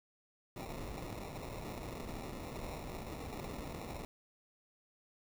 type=noise with sample-and-hold; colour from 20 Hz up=pink; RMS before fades=-44 dBFS; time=0.56-4.05 s; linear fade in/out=0 ms; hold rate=1575 Hz; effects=none